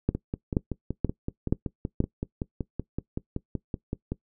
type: two click trains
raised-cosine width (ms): 3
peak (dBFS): -16 / -9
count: 22 / 5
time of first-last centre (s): 0.15-4.12 / 0.09-2.004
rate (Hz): 5.29 / 2.09
effects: noise-tail reverb RT60 0.1 s tail -20 dB re dry